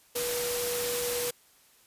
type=tone in noise; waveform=sine; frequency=484.8 Hz; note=B4; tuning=32 cents flat; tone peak=-31 dBFS; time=0.15-1.31 s; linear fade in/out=10 ms; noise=white; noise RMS=-32 dBFS; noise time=0.15-1.31 s; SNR=-2 dB; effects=white hiss -61 dBFS RMS until 1.86 s + resampled to 32000 Hz